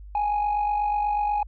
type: tone with amplitude modulation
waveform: sine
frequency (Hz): 830.6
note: G#5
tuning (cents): 0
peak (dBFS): -17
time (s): 0.15-1.43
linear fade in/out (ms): 2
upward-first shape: sine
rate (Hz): 48.2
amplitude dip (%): 55
effects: tanh soft clip ceiling -19 dBFS + added 50 Hz sine -39 dBFS peak until 1.47 s